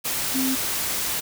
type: tone in noise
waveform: sine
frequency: 263 Hz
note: C4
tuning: 9 cents sharp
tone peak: -22 dBFS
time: 0.34-0.56 s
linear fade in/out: 20 ms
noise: white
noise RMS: -26 dBFS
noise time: 0.04-1.21 s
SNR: +1 dB
effects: none